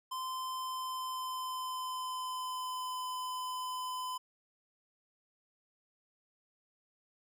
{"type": "tone with pitch glide", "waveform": "square", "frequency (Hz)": [1033, 1013.5], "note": ["C6", "B5"], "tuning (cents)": [-22, 45], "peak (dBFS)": -37, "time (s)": [0.11, 4.18], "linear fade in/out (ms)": 10, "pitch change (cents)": -33, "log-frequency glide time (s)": [0.54, 3.04], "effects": []}